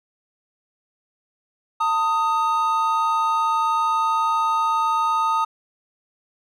triangle tone pair together, 900.4 / 1248 Hz, A5 / D#6, +40 / +5 cents, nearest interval tritone, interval 565 cents, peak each -20 / -18 dBFS, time 1.8-5.45 s, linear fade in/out 10 ms, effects none

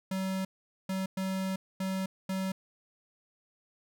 square tone bursts at uneven times, 190 Hz, F#3, 46 cents sharp, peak -31 dBFS, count 5, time 0.11-0.45 / 0.89-1.06 / 1.17-1.56 / 1.8-2.06 / 2.29-2.52 s, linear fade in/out 5 ms, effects none

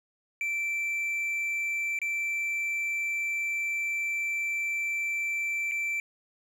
triangle tone with dropouts, 2337 Hz, D7, 9 cents flat, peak -26 dBFS, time 0.41-6 s, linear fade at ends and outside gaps 1 ms, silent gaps 1.989-2.016 / 5.713-5.718 s, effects none

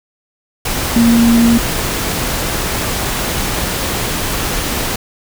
sine tone in noise, 233.1 Hz, A#3, in tune, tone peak -7 dBFS, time 0.96-1.58 s, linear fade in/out 5 ms, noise pink, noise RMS -18 dBFS, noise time 0.65-4.96 s, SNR +8 dB, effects none

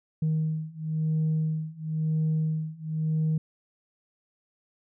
sine beating tone pair, 156.6 / 157.58 Hz, D#3 / D#3, +11 / +22 cents, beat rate 0.98 Hz, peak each -27 / -26 dBFS, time 0.22-3.38 s, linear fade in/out 5 ms, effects tanh soft clip ceiling -20 dBFS

